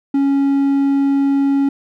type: tone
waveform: triangle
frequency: 277.2 Hz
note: C#4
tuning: in tune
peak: -10 dBFS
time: 0.14-1.69 s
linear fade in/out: 5 ms
effects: none